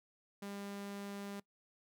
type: tone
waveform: sawtooth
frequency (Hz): 200.6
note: G3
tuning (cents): +40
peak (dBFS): -39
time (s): 0.42-1.4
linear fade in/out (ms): 5
effects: noise-tail reverb RT60 0.1 s tail -22 dB re dry